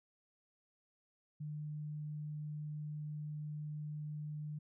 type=tone; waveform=sine; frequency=150.5 Hz; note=D3; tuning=43 cents sharp; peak=-40 dBFS; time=1.4-4.59 s; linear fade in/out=10 ms; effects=none